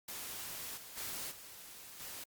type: noise with level steps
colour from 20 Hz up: white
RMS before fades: -44 / -51 / -42 / -52 / -46 dBFS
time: 0.08-2.24 s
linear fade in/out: 5 ms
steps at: 0.76 / 0.96 / 1.3 / 1.99 s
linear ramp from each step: 20 ms
effects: Opus 48 kbps